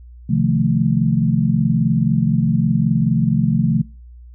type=chord; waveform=sine; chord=F dominant seventh; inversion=second; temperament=equal; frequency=130.81 / 155.56 / 174.61 / 220 Hz; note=C3 / Eb3 / F3 / A3; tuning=0 / 0 / 0 / 0 cents; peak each=-19 dBFS; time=0.29-3.82 s; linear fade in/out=10 ms; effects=noise-tail reverb RT60 0.4 s tail -25 dB re dry + added 60 Hz sine -37 dBFS peak until 4.34 s